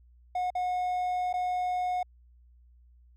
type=tone with dropouts; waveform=triangle; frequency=726 Hz; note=F#5; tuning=33 cents flat; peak=-25 dBFS; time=0.35-2.03 s; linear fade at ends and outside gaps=5 ms; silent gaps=0.504-0.551 / 1.329-1.338 s; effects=added 60 Hz sine -55 dBFS peak until 3.16 s